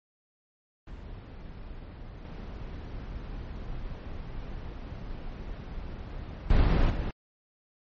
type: noise with level steps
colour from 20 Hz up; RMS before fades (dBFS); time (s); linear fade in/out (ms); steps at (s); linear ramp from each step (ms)
brown; -42 / -38 / -22 / -30; 0.87-7.11; 2; 2.25 / 6.5 / 6.9; 2
effects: low-pass 4000 Hz 12 dB/octave + MP3 32 kbps